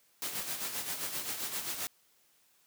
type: noise with tremolo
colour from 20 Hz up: white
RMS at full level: -35 dBFS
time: 0.22-1.87 s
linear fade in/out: 0 ms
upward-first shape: sine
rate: 7.6 Hz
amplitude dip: 55%
effects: white hiss -68 dBFS RMS until 2.66 s + high-pass 100 Hz 12 dB/octave